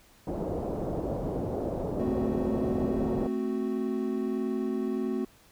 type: low-pass noise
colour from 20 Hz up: white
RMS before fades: -32 dBFS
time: 0.27-3.27 s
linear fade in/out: 2 ms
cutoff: 610 Hz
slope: 24 dB/octave
type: chord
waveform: triangle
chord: F# diminished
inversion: first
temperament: equal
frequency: 220 / 261.6 / 370 Hz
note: A3 / C4 / F#4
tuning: 0 / 0 / 0 cents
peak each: -30 dBFS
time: 1.99-5.25 s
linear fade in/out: 5 ms
effects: pink hiss -59 dBFS RMS until 5.51 s